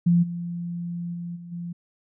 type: tone with level steps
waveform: sine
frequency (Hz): 172.6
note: F3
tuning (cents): -20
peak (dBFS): -15 / -28 / -30 / -37 / -30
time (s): 0.06-1.73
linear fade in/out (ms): 10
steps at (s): 0.22 / 1.13 / 1.35 / 1.51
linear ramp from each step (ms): 20
effects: none